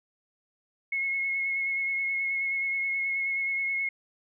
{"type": "tone with vibrato", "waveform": "sine", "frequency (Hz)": 2175, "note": "C#7", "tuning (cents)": -33, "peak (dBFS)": -26, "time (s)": [0.92, 3.89], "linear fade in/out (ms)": 5, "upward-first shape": "sine", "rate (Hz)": 9.4, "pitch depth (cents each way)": 18, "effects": []}